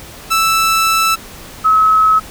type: tone pair in turn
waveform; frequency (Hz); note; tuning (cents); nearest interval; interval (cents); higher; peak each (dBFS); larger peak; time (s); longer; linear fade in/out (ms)
sawtooth / sine; 1320 / 1286.1; E6 / E6; +2 / -43; unison; 45; first; -7; neither; 0.3-1.16 / 1.64-2.2; first; 20
effects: pink hiss -34 dBFS RMS until 2.3 s